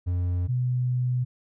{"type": "tone pair in turn", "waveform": ["triangle", "sine"], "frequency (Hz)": [88.9, 125.07], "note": ["F2", "B2"], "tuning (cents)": [31, 22], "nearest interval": "tritone", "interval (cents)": 591, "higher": "second", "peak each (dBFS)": [-21, -22], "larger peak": "first", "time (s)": [[0.06, 0.48], [0.48, 1.25]], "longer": "second", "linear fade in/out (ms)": 20, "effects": []}